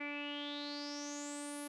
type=tone with low-pass filter sweep; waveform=sawtooth; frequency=290.1 Hz; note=D4; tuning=21 cents flat; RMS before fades=-43 dBFS; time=0-1.68 s; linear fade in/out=10 ms; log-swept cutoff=2200 to 11000 Hz; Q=9.7; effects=none